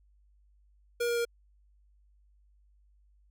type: tone with pitch steps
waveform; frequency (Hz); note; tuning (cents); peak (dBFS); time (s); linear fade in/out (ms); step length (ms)
square; 476.1 / 473.1 / 470.1; A#4 / A#4 / A#4; +37 / +26 / +15; -28; 1-1.252; 10; 84
effects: added 50 Hz sine -61 dBFS peak until 3.3 s